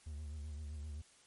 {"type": "tone with vibrato", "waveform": "triangle", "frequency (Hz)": 75, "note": "D2", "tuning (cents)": 37, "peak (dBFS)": -40, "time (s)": [0.06, 1.02], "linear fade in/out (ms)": 10, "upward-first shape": "triangle", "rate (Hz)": 7.7, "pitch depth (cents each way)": 92, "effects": ["white hiss -65 dBFS RMS until 1.26 s", "MP3 48 kbps"]}